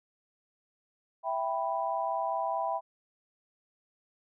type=chord; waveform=sine; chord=E minor; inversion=none; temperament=equal; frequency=659.3 / 784 / 987.8 Hz; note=E5 / G5 / B5; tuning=0 / 0 / 0 cents; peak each=-33 dBFS; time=1.23-2.81 s; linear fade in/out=50 ms; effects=none